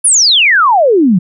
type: exponential sweep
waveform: sine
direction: down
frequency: 10548 to 167.3 Hz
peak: -5 dBFS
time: 0.04-1.19 s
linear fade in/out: 10 ms
effects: none